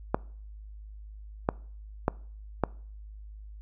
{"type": "clicks", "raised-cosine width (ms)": 1, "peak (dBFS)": -9, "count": 4, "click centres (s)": [0.145, 1.489, 2.081, 2.637], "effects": ["noise-tail reverb RT60 0.5 s tail -23 dB re dry", "added 52 Hz sine -42 dBFS peak until 3.61 s"]}